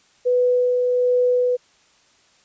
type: tone with tremolo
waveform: sine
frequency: 495.6 Hz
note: B4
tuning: 6 cents sharp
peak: -14 dBFS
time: 0.25-1.57 s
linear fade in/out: 20 ms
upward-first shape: sine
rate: 1.3 Hz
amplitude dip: 25%
effects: white hiss -57 dBFS RMS until 2.44 s + resampled to 16000 Hz